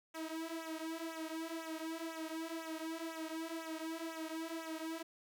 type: tone with flanger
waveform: sawtooth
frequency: 323.7 Hz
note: E4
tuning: 31 cents flat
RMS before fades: -43 dBFS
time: 0.14-5.03 s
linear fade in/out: 10 ms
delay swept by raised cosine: 0.21 to 4.61 ms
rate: 2 Hz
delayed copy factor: -1
effects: none